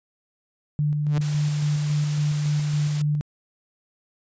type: tone with tremolo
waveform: sine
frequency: 148.6 Hz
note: D3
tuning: 21 cents sharp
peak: -19 dBFS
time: 0.79-3.21 s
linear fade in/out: 0 ms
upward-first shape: square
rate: 3.6 Hz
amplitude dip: 25%
type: tone with exponential growth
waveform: sawtooth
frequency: 147.6 Hz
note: D3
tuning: 9 cents sharp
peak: -20 dBFS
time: 1.04-1.18 s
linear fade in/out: 2 ms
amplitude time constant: 30 ms
type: noise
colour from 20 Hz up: white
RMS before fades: -36 dBFS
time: 1.21-3.02 s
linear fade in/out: 5 ms
effects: resampled to 16000 Hz